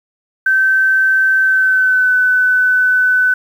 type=tone with pitch glide; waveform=sine; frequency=1545 to 1504.5 Hz; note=G6 to F#6; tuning=-26 to +28 cents; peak=-9 dBFS; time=0.46-3.34 s; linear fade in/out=5 ms; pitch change=-46 cents; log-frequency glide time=1.4-2.12 s; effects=7-bit